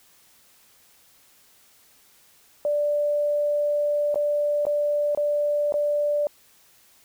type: tone with dropouts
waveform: sine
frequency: 587.3 Hz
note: D5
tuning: in tune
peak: -20 dBFS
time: 2.65-6.27 s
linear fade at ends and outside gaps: 1 ms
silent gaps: 4.144-4.157 / 4.653-4.667 / 5.149-5.174 / 5.723-5.74 s
effects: white hiss -57 dBFS RMS until 7.04 s